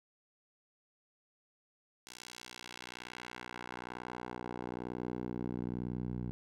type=tone with band-pass filter sweep; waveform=10% pulse; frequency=61.1 Hz; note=B1; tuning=18 cents flat; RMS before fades=-42 dBFS; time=2.07-6.31 s; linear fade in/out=0 ms; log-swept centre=6200 to 130 Hz; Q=0.85; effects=none